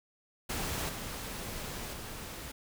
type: noise with level steps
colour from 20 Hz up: pink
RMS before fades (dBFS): -35 / -40 / -43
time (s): 0.49-2.52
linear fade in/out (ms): 10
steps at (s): 0.89 / 1.93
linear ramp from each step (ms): 5
effects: none